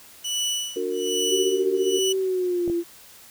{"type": "tone with tremolo", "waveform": "25% pulse", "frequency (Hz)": 2960, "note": "F#7", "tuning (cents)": 0, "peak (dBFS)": -19, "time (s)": [0.24, 2.13], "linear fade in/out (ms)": 10, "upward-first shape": "sine", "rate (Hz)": 1.2, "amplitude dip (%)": 100}
{"type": "chord", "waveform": "sine", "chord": "D augmented", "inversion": "none", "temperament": "just", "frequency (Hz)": [293.7, 367.1, 458.9], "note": ["D4", "F#4", "A#4"], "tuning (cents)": [0, -14, -27], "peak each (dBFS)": [-33, -27, -27], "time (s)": [0.76, 1.99], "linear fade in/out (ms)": 5}
{"type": "tone with pitch glide", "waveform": "sine", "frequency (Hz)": [381.9, 342.2], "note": ["G4", "F4"], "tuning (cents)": [-45, -35], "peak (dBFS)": -21, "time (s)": [1.28, 2.84], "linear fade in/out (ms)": 50, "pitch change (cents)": -190, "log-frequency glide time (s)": [2.19, 2.72]}
{"type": "clicks", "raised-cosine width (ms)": 2, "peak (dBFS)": -20, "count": 2, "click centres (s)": [2.678, 2.699]}
{"effects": ["white hiss -48 dBFS RMS until 3.3 s"]}